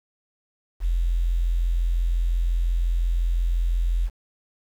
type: tone with quantisation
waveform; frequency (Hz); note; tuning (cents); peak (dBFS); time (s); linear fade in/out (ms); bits
sine; 42.85; F1; -32; -19; 0.8-4.1; 50; 8
effects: none